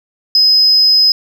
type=tone; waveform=sine; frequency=5060 Hz; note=D#8; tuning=28 cents sharp; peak=-5 dBFS; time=0.35-1.12 s; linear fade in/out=2 ms; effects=tanh soft clip ceiling -2 dBFS + 7-bit

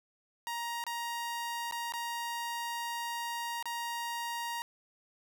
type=tone with dropouts; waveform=sawtooth; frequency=940 Hz; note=A#5; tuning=14 cents sharp; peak=-31 dBFS; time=0.47-4.62 s; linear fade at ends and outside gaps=0 ms; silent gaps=0.839-0.866 / 1.711-1.723 / 1.922-1.937 / 3.626-3.656 s; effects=none

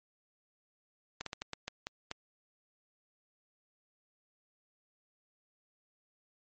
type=slowing click train; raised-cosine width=0.2 ms; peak=-20 dBFS; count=8; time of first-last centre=1.21-2.114 s; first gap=53 ms; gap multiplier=1.29; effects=MP3 32 kbps

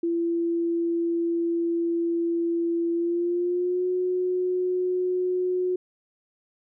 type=tone with pitch glide; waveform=sine; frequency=338 to 364.4 Hz; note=E4 to F#4; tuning=+43 to -26 cents; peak=-22 dBFS; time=0.03-5.76 s; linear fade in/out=5 ms; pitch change=+131 cents; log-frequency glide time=2.92-3.87 s; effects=none

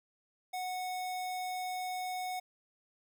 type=tone; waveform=square; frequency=736 Hz; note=F#5; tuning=9 cents flat; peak=-36 dBFS; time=0.53-2.4 s; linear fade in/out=10 ms; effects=none

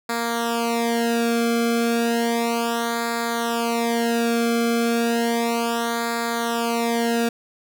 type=tone with flanger; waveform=sawtooth; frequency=233.2 Hz; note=A#3; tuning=1 cent sharp; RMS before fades=-22 dBFS; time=0.09-7.29 s; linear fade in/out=5 ms; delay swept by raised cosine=0.34 to 1.08 ms; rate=0.33 Hz; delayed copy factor=-1; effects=none

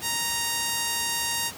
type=tone; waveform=5% pulse; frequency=932.3 Hz; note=A#5; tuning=in tune; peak=-13 dBFS; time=0.01-1.52 s; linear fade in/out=50 ms; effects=pink hiss -41 dBFS RMS until 1.57 s + high-pass 80 Hz 12 dB/octave

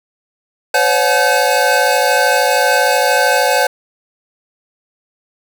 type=tone cluster; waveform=square; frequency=512 / 565 / 731 / 855 / 1538 Hz; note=C5 / C#5 / F#5 / A5 / G6; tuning=-38 / +33 / -21 / -50 / -33 cents; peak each=-18 dBFS; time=0.74-3.67 s; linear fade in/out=5 ms; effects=none

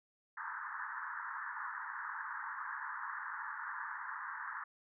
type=band-pass noise; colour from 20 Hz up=white; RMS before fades=-43 dBFS; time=0.37-4.64 s; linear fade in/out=5 ms; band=890 to 1800 Hz; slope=96 dB/octave; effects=none

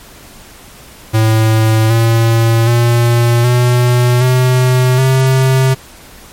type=tone with pitch steps; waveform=square; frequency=110.5 / 114.46 / 118.57 / 122.82 / 127.22 / 131.79 Hz; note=A2 / A#2 / A#2 / B2 / C3 / C3; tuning=+8 / -31 / +30 / -9 / -48 / +13 cents; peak=-8 dBFS; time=1.13-5.75 s; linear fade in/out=20 ms; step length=770 ms; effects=pink hiss -37 dBFS RMS until 6.32 s + MP3 64 kbps

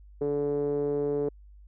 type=tone with low-pass filter; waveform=5% pulse; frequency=144.5 Hz; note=D3; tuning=28 cents flat; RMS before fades=-28 dBFS; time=0.21-1.29 s; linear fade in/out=5 ms; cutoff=410 Hz; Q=6; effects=added 50 Hz sine -48 dBFS peak until 1.67 s

